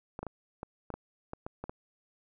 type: clicks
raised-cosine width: 1 ms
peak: -24 dBFS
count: 10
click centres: 0.191 / 0.23 / 0.267 / 0.631 / 0.903 / 0.94 / 1.334 / 1.465 / 1.64 / 1.695 s
effects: none